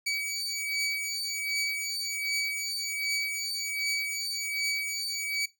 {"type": "beating tone pair", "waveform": "20% pulse", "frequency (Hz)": [2277, 2278.3], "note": ["C#7", "C#7"], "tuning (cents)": [46, 47], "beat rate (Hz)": 1.3, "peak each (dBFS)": -28, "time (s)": [0.06, 5.46], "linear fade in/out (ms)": 10, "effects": ["noise-tail reverb RT60 0.2 s tail -18 dB re dry"]}